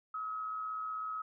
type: tone with amplitude modulation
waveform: sine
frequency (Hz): 1279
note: D#6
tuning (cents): +47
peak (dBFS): -34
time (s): 0.14-1.22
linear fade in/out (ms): 5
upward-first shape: sine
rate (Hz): 116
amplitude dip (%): 40
effects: none